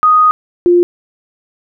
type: tone pair in turn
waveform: sine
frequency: 1244.5 / 351.1 Hz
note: D#6 / F4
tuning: 0 / +9 cents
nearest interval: octave + minor seventh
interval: 2191 cents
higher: first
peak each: -5 dBFS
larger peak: neither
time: 0.03-0.31 / 0.66-0.83 s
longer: first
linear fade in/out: 0 ms
effects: none